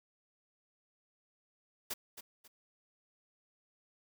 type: noise with echo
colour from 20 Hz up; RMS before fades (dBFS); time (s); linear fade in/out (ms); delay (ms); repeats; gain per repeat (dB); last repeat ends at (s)
white; -38; 1.9-1.94; 10; 270; 2; -10; 2.48
effects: none